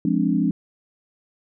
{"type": "chord", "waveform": "sine", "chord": "D half-diminished seventh", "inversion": "first", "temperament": "equal", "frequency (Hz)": [174.61, 207.7, 261.6, 293.7], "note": ["F3", "Ab3", "C4", "D4"], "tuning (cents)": [0, 0, 0, 0], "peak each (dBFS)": -23, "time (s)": [0.05, 0.51], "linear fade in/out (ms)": 2, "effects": []}